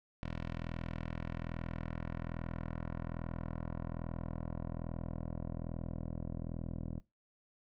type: tone with low-pass filter sweep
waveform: 10% pulse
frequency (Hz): 41.2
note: E1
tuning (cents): 0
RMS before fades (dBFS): -41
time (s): 0.23-7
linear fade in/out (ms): 0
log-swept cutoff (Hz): 3300 to 430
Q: 0.99
effects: noise-tail reverb RT60 0.2 s tail -18 dB re dry